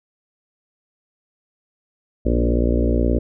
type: harmonic tone with a mistuned harmonic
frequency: 59 Hz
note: A#1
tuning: 22 cents sharp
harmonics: 1 / 2 / 3 / 4 / 5 / 6 / 7 / 8 / 9 / 10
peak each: -18 / -26 / -32 / -23 / -25 / -26 / -29 / -29 / -29 / -30 dBFS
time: 2.25-3.19 s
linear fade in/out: 10 ms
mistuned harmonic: 4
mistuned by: +18 cents
effects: none

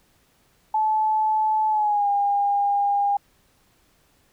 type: tone with pitch glide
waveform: sine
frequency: 866 to 808 Hz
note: A5 to G#5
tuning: -28 to -48 cents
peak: -18 dBFS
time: 0.74-3.17 s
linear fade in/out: 5 ms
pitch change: -120 cents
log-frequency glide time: 1.69-2.08 s
effects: pink hiss -62 dBFS RMS until 4.32 s

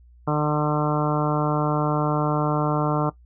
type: harmonic tone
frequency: 150 Hz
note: D3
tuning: 37 cents sharp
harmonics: 1 / 2 / 3 / 4 / 5 / 6 / 7 / 8 / 9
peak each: -23 / -26 / -28 / -29 / -30 / -31 / -31 / -32 / -33 dBFS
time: 0.27-3.1 s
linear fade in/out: 10 ms
effects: noise-tail reverb RT60 0.1 s tail -17 dB re dry + added 60 Hz sine -48 dBFS peak until 3.25 s

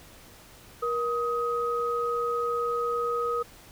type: tone pair together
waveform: sine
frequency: 474.3 / 1259 Hz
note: A#4 / D#6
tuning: +30 / +20 cents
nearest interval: octave + perfect fourth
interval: 1690 cents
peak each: -28 dBFS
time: 0.82-3.43 s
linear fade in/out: 10 ms
effects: pink hiss -51 dBFS RMS until 3.71 s

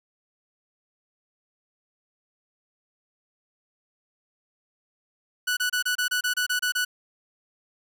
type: tone bursts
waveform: sawtooth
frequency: 1480 Hz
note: F#6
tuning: in tune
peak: -19 dBFS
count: 11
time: 5.47-6.85 s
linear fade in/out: 10 ms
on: 100 ms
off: 28 ms
effects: none

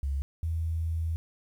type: tone pair in turn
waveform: sine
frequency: 69.3 / 81.73 Hz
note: C#2 / E2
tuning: 0 / -14 cents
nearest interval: minor third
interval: 286 cents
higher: second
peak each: -27 / -27 dBFS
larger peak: neither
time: 0.03-0.22 / 0.43-1.16 s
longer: second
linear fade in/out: 0 ms
effects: 10-bit

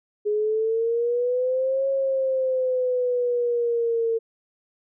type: exponential two-way sweep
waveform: sine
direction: up then down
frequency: 415.3 to 545 to 452.8 Hz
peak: -20 dBFS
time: 0.25-4.19 s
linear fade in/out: 20 ms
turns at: 1.88 s
effects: none

